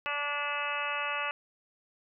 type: harmonic tone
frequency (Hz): 290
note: D4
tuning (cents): -22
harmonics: 2 / 3 / 4 / 5 / 6 / 7 / 8 / 9 / 10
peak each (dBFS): -41 / -40 / -36 / -38 / -43 / -40 / -46 / -35 / -43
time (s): 0.06-1.31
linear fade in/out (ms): 0
effects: none